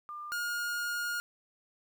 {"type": "tone pair in turn", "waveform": ["sine", "45% pulse"], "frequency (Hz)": [1199, 1425.9], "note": ["D6", "F6"], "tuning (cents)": [36, 36], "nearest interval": "minor third", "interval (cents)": 300, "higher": "second", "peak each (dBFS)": [-39, -32], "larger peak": "second", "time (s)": [[0.09, 0.32], [0.32, 1.2]], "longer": "second", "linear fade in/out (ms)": 0, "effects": ["12-bit"]}